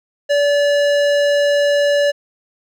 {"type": "tone with hard clipping", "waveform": "sine", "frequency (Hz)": 576, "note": "D5", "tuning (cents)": -34, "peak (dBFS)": -14, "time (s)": [0.29, 2.12], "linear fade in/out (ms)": 20, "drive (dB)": 16, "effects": []}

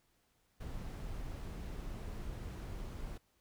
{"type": "noise", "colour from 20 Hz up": "brown", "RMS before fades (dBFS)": -43, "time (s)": [0.6, 3.18], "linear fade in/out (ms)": 10, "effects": ["pink hiss -75 dBFS RMS until 3.4 s"]}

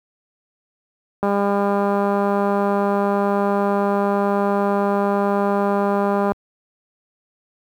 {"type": "click train", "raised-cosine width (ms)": 1, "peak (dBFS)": -7, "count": 1024, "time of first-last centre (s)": [1.23, 6.32], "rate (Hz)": 201, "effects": ["high-pass 60 Hz 12 dB/octave", "8-bit"]}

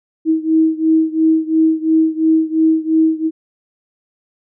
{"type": "beating tone pair", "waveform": "sine", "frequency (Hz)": [318.4, 321.3], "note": ["D#4", "E4"], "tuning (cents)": [40, -44], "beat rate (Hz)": 2.9, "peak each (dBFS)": [-13, -15], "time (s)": [0.25, 3.31], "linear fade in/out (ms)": 50, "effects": []}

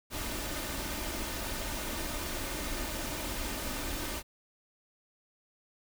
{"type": "noise with comb filter", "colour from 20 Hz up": "pink", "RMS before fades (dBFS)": -36, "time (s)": [0.1, 4.23], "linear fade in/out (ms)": 50, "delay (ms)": 3.3, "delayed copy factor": 0.5, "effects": []}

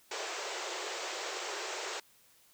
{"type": "band-pass noise", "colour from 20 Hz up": "pink", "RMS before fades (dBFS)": -39, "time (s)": [0.11, 2], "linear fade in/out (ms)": 5, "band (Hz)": [350, 7900], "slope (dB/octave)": 96, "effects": ["white hiss -64 dBFS RMS until 2.53 s"]}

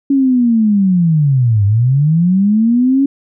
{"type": "linear two-way sweep", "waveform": "sine", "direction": "down then up", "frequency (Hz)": [280, 98, 280], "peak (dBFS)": -8, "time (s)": [0.1, 3.06], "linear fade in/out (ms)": 5, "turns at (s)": 1.65, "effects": []}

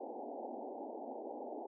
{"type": "band-pass noise", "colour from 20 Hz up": "white", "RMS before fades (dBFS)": -45, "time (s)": [0, 1.67], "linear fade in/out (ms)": 10, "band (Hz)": [230, 860], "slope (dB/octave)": 96, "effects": []}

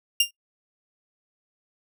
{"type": "tone with exponential decay", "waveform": "sawtooth", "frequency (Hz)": 2800, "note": "F7", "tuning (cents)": 4, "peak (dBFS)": -10, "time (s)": [0.2, 0.31], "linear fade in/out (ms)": 5, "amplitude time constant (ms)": 22, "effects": ["noise-tail reverb RT60 0.1 s tail -19 dB re dry"]}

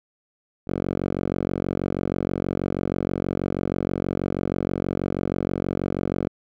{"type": "tone with band-pass filter", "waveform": "5% pulse", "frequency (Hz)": 46.25, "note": "F#1", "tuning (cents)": 0, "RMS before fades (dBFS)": -26, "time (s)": [0.67, 6.29], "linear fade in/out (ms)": 10, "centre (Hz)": 230, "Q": 0.56, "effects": []}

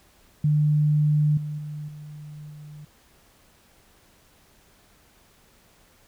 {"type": "tone with level steps", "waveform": "sine", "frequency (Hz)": 150, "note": "D3", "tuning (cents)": 37, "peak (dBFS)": [-17, -28, -31, -37, -39], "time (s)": [0.44, 2.85], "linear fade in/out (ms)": 5, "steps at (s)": [1.37, 1.58, 1.88, 2.5], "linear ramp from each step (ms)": 5, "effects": ["pink hiss -58 dBFS RMS until 6.07 s"]}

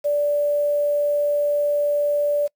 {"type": "tone with quantisation", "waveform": "sine", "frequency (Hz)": 583, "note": "D5", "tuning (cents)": -13, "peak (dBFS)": -17, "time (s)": [0.04, 2.48], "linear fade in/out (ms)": 20, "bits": 7, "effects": ["noise-tail reverb RT60 0.1 s tail -25 dB re dry"]}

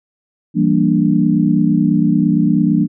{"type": "chord", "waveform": "sine", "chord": "E half-diminished seventh", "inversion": "none", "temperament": "equal with one note detuned", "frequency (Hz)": [167.02, 196, 233.1, 293.7], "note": ["E3", "G3", "Bb3", "D4"], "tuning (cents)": [23, 0, 0, 0], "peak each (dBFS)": -16, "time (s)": [0.54, 2.88], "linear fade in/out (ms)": 50, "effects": []}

